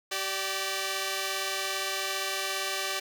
5% pulse tone pair together, 385.7 / 587.3 Hz, G4 / D5, -28 / 0 cents, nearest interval perfect fifth, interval 728 cents, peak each -21 dBFS, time 0.11-3 s, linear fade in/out 10 ms, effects none

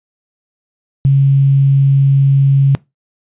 sine tone with quantisation, 137.5 Hz, C#3, 14 cents flat, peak -6 dBFS, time 1.05-2.75 s, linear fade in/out 0 ms, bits 6, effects noise-tail reverb RT60 0.2 s tail -21 dB re dry + resampled to 8000 Hz

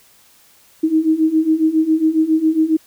sine beating tone pair, 312.4 / 319.7 Hz, D#4 / D#4, +7 / +47 cents, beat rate 7.3 Hz, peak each -17 / -14 dBFS, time 0.83-2.77 s, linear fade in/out 10 ms, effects white hiss -51 dBFS RMS until 2.86 s

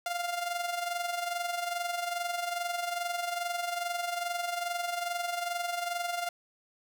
sawtooth tone with amplitude modulation, 698.5 Hz, F5, in tune, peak -25 dBFS, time 0.06-6.29 s, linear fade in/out 2 ms, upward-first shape sine, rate 22.4 Hz, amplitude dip 60%, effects none

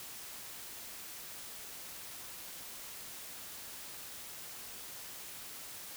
silence, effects white hiss -47 dBFS RMS until 5.96 s

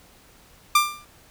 sawtooth tone with exponential decay, 1189 Hz, D6, 21 cents sharp, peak -8 dBFS, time 0.75-1.05 s, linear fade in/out 5 ms, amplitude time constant 65 ms, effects pink hiss -53 dBFS RMS until 1.3 s

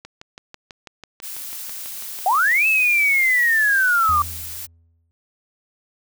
click train, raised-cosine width 0.2 ms, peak -20 dBFS, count 16, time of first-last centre 0.05-2.517 s, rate 6.08 Hz
blue noise, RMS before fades -32 dBFS, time 1.22-4.67 s, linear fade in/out 20 ms
sine linear two-way sweep, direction up then down, 695 to 2640 to 1155 Hz, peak -14 dBFS, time 2.26-4.22 s, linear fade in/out 2 ms, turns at 2.67 s
triangle tone with exponential decay, 83 Hz, E2, 12 cents sharp, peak -23 dBFS, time 4.09-5.11 s, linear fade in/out 0 ms, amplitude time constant 220 ms
effects none

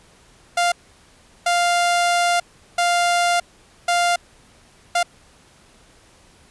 sawtooth tone bursts at uneven times, 698.5 Hz, F5, in tune, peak -12 dBFS, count 5, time 0.57-0.72 / 1.46-2.4 / 2.78-3.4 / 3.88-4.16 / 4.95-5.03 s, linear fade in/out 5 ms, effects pink hiss -52 dBFS RMS until 6.5 s + resampled to 24000 Hz

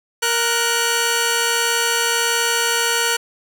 10% pulse tone pair together, 466.2 / 1480.1 Hz, A#4 / F#6, 0 / 0 cents, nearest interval octave + minor sixth, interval 2000 cents, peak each -11 dBFS, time 0.22-3.17 s, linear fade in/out 10 ms, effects none

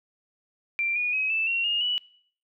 sine tone with pitch steps, 2362 / 2451 / 2543 / 2639 / 2738 / 2842 / 2949 Hz, D7 / D#7 / D#7 / E7 / F7 / F7 / F#7, +9 / -27 / +37 / +1 / -35 / +30 / -6 cents, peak -23 dBFS, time 0.79-1.98 s, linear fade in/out 0 ms, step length 170 ms, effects noise-tail reverb RT60 0.6 s tail -23 dB re dry

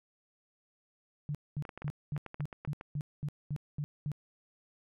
sine tone bursts, 146.83 Hz, D3, in tune, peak -32 dBFS, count 11, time 1.29-4.117 s, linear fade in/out 0 ms, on 57 ms, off 220 ms
clicks, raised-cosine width 0.5 ms, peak -28 dBFS, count 12, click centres 1.652 / 1.692 / 1.776 / 1.82 / 1.88 / 2.165 / 2.263 / 2.344 / 2.406 / 2.528 / 2.65 / 2.811 s
effects none

